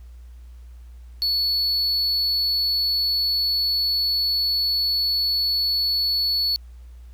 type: tone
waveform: triangle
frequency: 4420 Hz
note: C#8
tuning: 6 cents flat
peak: -18 dBFS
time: 1.22-6.56 s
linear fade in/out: 0 ms
effects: added 60 Hz sine -39 dBFS peak until 7.13 s + pink hiss -62 dBFS RMS until 7.13 s